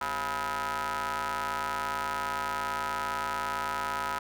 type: ring-modulated tone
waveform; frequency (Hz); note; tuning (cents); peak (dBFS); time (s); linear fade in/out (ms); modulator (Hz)
sawtooth; 146.83; D3; 0; -23; 0.01-4.19; 5; 1130
effects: none